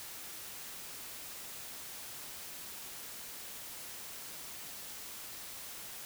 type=silence; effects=white hiss -46 dBFS RMS until 6.05 s